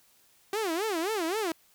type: tone with vibrato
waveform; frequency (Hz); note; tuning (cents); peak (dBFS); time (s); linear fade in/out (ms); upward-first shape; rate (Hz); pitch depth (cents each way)
sawtooth; 378.2; F#4; +38; -24; 0.53-1.52; 2; sine; 3.8; 290
effects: white hiss -63 dBFS RMS until 1.74 s